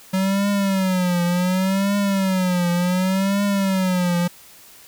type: tone with vibrato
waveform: square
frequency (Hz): 187.5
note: F#3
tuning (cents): +23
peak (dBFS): -18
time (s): 0.13-4.28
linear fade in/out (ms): 10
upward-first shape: triangle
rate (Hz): 0.68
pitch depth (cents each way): 140
effects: white hiss -46 dBFS RMS until 4.87 s